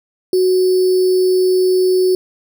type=tone with sample-and-hold; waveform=sine; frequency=370 Hz; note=F#4; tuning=in tune; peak=-10 dBFS; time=0.33-2.15 s; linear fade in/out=2 ms; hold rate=4900 Hz; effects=none